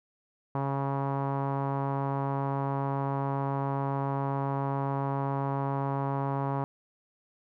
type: tone with low-pass filter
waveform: sawtooth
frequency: 137.9 Hz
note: C#3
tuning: 9 cents flat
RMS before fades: -30 dBFS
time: 0.55-6.64 s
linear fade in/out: 0 ms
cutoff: 980 Hz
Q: 3.4
effects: none